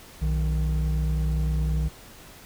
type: tone pair together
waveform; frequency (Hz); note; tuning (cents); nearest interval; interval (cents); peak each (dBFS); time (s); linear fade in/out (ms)
triangle; 61.74 / 155.58; B1 / D#3; 0 / 0; octave + major third; 1600; -20 / -24; 0.21-1.89; 20
effects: tanh soft clip ceiling -16 dBFS + pink hiss -47 dBFS RMS until 2.45 s